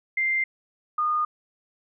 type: tone pair in turn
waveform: sine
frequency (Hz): 2093 / 1223.8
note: C7 / D#6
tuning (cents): 0 / -29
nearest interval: major sixth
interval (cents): 929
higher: first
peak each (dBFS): -21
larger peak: neither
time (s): 0.17-0.44 / 0.98-1.25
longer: neither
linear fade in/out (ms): 5
effects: none